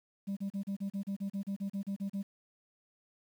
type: tone bursts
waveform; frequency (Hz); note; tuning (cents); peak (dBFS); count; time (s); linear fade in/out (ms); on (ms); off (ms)
sine; 197.5; G3; +13; -30; 15; 0.27-2.23; 20; 98; 35
effects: tanh soft clip ceiling -32 dBFS + 10-bit